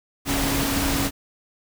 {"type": "tone in noise", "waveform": "sine", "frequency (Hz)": 277, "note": "C#4", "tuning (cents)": -1, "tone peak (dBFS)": -26, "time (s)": [0.25, 1.11], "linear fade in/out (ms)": 50, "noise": "pink", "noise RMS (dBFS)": -24, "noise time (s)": [0.25, 1.11], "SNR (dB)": -5, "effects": []}